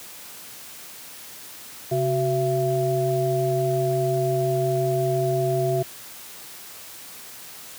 sine tone cluster, 134.3 / 374.1 / 672 Hz, C3 / F#4 / E5, +46 / +19 / +33 cents, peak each -24 dBFS, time 1.91-5.83 s, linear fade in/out 10 ms, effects white hiss -41 dBFS RMS until 7.78 s + high-pass 80 Hz 12 dB/octave

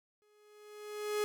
45% pulse tone with exponential growth, 419.6 Hz, G#4, 18 cents sharp, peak -29 dBFS, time 0.22-1.24 s, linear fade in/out 0 ms, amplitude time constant 220 ms, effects none

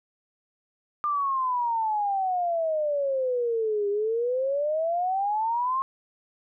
sine exponential two-way sweep, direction down then up, 1203 to 401.3 to 1081 Hz, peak -23 dBFS, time 1.04-5.82 s, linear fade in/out 0 ms, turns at 3.89 s, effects none

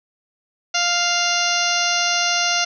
harmonic tone with a mistuned harmonic, 698.5 Hz, F5, in tune, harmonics 1 / 2 / 3 / 4 / 5 / 6 / 7 / 8 / 9, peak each -25 / -24 / -27 / -24 / -29 / -27 / -28 / -25 / -26 dBFS, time 0.74-2.65 s, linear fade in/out 10 ms, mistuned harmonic 9, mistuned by -25 cents, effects none

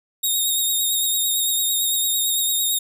10% pulse tone with vibrato, 3729 Hz, A#7, in tune, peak -12 dBFS, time 0.23-2.79 s, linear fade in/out 10 ms, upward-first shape sine, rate 8.9 Hz, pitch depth 33 cents each way, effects none

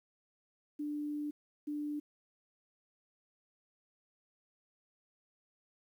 sine tone bursts at uneven times, 295.7 Hz, D4, 12 cents sharp, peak -35 dBFS, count 2, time 0.79-1.31 / 1.67-2 s, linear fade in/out 10 ms, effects 11-bit

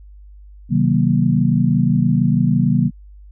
sine chord, C half-diminished seventh, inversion none, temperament just, 130.81 / 156.98 / 188.37 / 235.5 Hz, C3 / Eb3 / Gb3 / Bb3, 0 / +16 / +31 / +18 cents, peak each -18 dBFS, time 0.69-2.91 s, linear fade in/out 50 ms, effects added 50 Hz sine -38 dBFS peak until 3.31 s

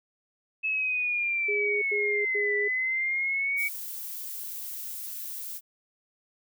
sine linear two-way sweep, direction down then up, 2600 to 1975.5 to 2273 Hz, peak -25 dBFS, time 0.63-3.69 s, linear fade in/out 20 ms, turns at 2.56 s
sine tone bursts, 413.3 Hz, G#4, 8 cents flat, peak -28 dBFS, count 3, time 1.48-2.684 s, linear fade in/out 10 ms, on 340 ms, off 92 ms
violet noise, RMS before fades -37 dBFS, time 3.56-5.61 s, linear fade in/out 50 ms
effects none

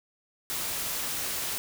white noise, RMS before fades -32 dBFS, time 0.5-1.58 s, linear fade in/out 0 ms, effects none

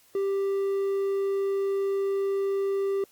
triangle tone, 393.3 Hz, G4, 6 cents sharp, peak -22 dBFS, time 0.15-3.04 s, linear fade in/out 2 ms, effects white hiss -60 dBFS RMS until 3.11 s + Opus 48 kbps

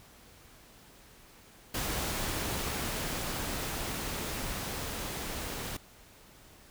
pink noise with level ramp, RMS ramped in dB -33 to -38 dBFS, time 1.74-5.77 s, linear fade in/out 5 ms, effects pink hiss -56 dBFS RMS until 6.7 s

